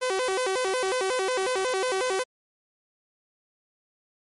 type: tone with vibrato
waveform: sawtooth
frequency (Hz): 440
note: A4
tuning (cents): 0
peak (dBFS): -20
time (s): 0.01-2.24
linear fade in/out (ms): 20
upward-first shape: square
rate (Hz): 5.5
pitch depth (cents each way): 250
effects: MP3 48 kbps